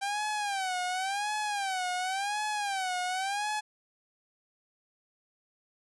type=tone with vibrato; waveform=sawtooth; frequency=784 Hz; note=G5; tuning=in tune; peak=-26 dBFS; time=0.01-3.61 s; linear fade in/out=20 ms; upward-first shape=sine; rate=0.92 Hz; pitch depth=140 cents each way; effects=resampled to 24000 Hz